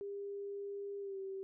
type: tone with pitch glide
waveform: sine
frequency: 401.5 to 386.3 Hz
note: G4 to G4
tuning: +41 to -25 cents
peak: -40 dBFS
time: 0.01-1.43 s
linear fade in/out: 0 ms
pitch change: -66 cents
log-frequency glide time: 1-1.18 s
effects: none